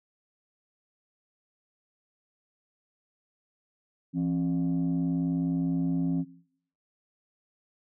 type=tone pair together; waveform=sine; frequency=169.3 / 268.5 Hz; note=E3 / C4; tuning=+46 / +45 cents; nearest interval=minor sixth; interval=799 cents; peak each=-26 dBFS; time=4.13-6.25 s; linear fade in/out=50 ms; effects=noise-tail reverb RT60 0.6 s tail -18 dB re dry + tanh soft clip ceiling -21 dBFS